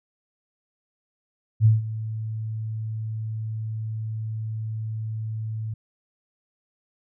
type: tone with ADSR envelope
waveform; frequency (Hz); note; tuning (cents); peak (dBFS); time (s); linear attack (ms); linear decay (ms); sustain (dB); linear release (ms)
sine; 110; A2; 0; -11; 1.6-5.74; 54; 160; -16; 6
effects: none